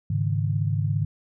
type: chord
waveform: sine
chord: Ab suspended fourth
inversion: none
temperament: just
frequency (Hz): 103.83 / 138.43 / 155.74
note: Ab2 / Db3 / Eb3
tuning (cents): 0 / -2 / +2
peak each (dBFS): -24 / -27 / -27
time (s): 0.1-1.05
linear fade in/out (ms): 5
effects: none